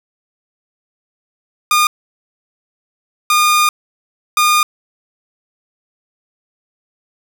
sawtooth tone bursts at uneven times, 1217 Hz, D#6, 39 cents flat, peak -6 dBFS, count 3, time 1.71-1.87 / 3.3-3.69 / 4.37-4.63 s, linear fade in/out 2 ms, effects none

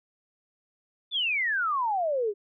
sine exponential sweep, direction down, 3576 to 391.1 Hz, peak -24 dBFS, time 1.11-2.34 s, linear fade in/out 50 ms, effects none

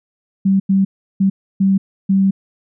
sine tone bursts at uneven times, 193.7 Hz, G3, 20 cents flat, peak -10 dBFS, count 5, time 0.45-0.6 / 0.69-0.85 / 1.2-1.3 / 1.6-1.78 / 2.09-2.31 s, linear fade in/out 10 ms, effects none

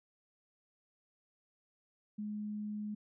sine tone, 210 Hz, G#3, 19 cents sharp, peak -37 dBFS, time 2.18-2.95 s, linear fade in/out 10 ms, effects none

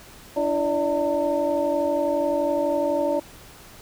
sine tone cluster, 291.4 / 335.5 / 581 / 633 / 906 Hz, D4 / E4 / D5 / D#5 / A#5, -13 / +31 / -19 / +30 / -50 cents, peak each -28 / -29 / -22 / -31 / -30 dBFS, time 0.36-3.2 s, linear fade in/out 10 ms, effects pink hiss -46 dBFS RMS until 3.81 s

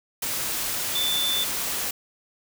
sine tone in noise, 3525 Hz, A7, 2 cents sharp, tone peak -23 dBFS, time 0.95-1.44 s, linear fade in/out 5 ms, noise white, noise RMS -28 dBFS, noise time 0.22-1.91 s, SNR +2 dB, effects none

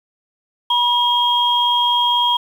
sine tone pair together, 969 / 3248 Hz, B5 / G#7, -33 / -39 cents, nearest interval octave + major sixth, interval 2094 cents, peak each -16 dBFS, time 0.7-2.37 s, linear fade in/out 5 ms, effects 7-bit

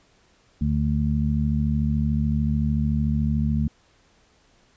harmonic tone, 73.6 Hz, D2, 4 cents sharp, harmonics 1 / 2 / 3, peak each -24 / -24 / -24 dBFS, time 0.61-3.68 s, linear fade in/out 5 ms, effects pink hiss -60 dBFS RMS until 4.76 s + resampled to 16000 Hz

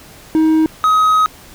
triangle tone pair in turn, 316.2 / 1264.8 Hz, D#4 / D#6, +28 / +28 cents, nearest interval 2 octaves, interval 2400 cents, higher second, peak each -7 dBFS, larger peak neither, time 0.35-0.66 / 0.84-1.26 s, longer second, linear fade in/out 0 ms, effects pink hiss -40 dBFS RMS until 1.54 s

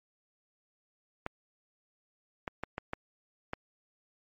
clicks, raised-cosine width 0.5 ms, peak -19 dBFS, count 6, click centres 1.264 / 2.478 / 2.636 / 2.781 / 2.934 / 3.534 s, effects MP3 48 kbps

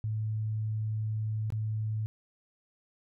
sine tone with dropouts, 108.6 Hz, A2, 22 cents flat, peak -29 dBFS, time 0.04-2.06 s, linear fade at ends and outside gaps 0 ms, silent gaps 1.503-1.523 s, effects none

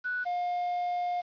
sine / triangle tone pair in turn, 1480 / 710.5 Hz, F#6 / F5, 0 / +30 cents, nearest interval octave + minor second, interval 1270 cents, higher first, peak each -29 / -26 dBFS, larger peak second, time 0.04-0.25 / 0.25-1.22 s, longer second, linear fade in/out 20 ms, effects resampled to 11025 Hz + 9-bit

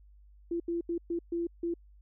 sine tone bursts at uneven times, 340.4 Hz, F4, 44 cents flat, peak -29 dBFS, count 6, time 0.51-0.6 / 0.68-0.81 / 0.89-0.98 / 1.1-1.19 / 1.32-1.47 / 1.63-1.74 s, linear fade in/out 5 ms, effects added 50 Hz sine -54 dBFS peak until 2.01 s

